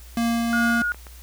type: tone with tremolo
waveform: square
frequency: 232.7 Hz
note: A#3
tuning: 3 cents flat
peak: -20 dBFS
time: 0.17-0.82 s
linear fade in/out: 2 ms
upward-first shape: triangle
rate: 2.6 Hz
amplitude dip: 25%
type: tone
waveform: sine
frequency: 1440 Hz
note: F#6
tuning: 47 cents flat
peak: -21 dBFS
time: 0.53-0.92 s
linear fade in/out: 0 ms
type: click train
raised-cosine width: 0.5 ms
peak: -26 dBFS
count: 4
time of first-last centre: 0.7-1.068 s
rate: 8.15 Hz
effects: added 60 Hz sine -41 dBFS peak until 1.22 s + white hiss -49 dBFS RMS until 1.22 s